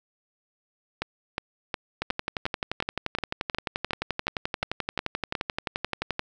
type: two click trains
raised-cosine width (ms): 0.3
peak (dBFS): -11 / -11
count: 13 / 49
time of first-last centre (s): 1.02-5.352 / 2.02-6.194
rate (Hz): 2.77 / 11.5
effects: none